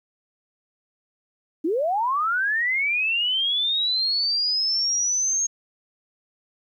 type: linear sweep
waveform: sine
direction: up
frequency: 290 to 6540 Hz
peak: -20 dBFS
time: 1.64-5.47 s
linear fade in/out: 10 ms
effects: 10-bit